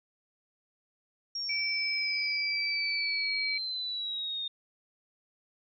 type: exponential sweep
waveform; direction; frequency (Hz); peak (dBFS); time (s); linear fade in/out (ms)
sine; down; 5588 to 3662; -32; 1.35-4.48; 5
type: tone with pitch glide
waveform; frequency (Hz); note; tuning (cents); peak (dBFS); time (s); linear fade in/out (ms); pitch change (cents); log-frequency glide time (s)
sine; 2312 to 2289; D7 to D7; -28 to -45; -30; 1.49-3.58; 5; -17; 2.99-3.32
effects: none